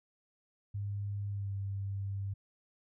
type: tone with pitch glide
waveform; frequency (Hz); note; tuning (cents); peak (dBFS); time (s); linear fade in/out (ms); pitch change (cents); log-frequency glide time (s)
sine; 101.2 to 98.66; G#2 to G2; -44 to +12; -34; 0.74-2.34; 10; -44; 1.3-1.52
effects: none